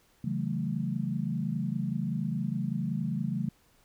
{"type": "chord", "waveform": "sine", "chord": "F# minor seventh", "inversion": "second", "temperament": "equal with one note detuned", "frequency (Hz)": [138.59, 164.81, 189.76, 220], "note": ["C#3", "E3", "F#3", "A3"], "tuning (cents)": [0, 0, 44, 0], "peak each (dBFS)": -34, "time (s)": [0.24, 3.49], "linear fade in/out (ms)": 5, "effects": ["pink hiss -65 dBFS RMS until 3.84 s"]}